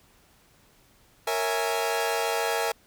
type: chord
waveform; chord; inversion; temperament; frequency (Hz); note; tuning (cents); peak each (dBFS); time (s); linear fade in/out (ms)
sawtooth; A# half-diminished seventh; none; equal with one note detuned; 462.1 / 554.4 / 659.3 / 830.6; A#4 / C#5 / E5 / G#5; -15 / 0 / 0 / 0; -25 / -30 / -27 / -26; 1.27-2.72; 5
effects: pink hiss -60 dBFS RMS until 2.86 s